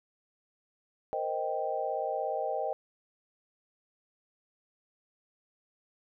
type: chord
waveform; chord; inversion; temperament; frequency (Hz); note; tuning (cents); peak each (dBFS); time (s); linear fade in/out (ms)
sine; C minor seventh; third; equal; 466.2 / 523.3 / 622.3 / 784; Bb4 / C5 / Eb5 / G5; 0 / 0 / 0 / 0; -38 / -36 / -34 / -34; 1.13-2.73; 0
effects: none